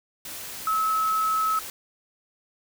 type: tone in noise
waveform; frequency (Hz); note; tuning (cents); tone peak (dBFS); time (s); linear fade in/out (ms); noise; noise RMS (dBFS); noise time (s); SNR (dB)
sine; 1294; E6; -32; -21; 0.67-1.59; 2; white; -37; 0.25-1.7; +13
effects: none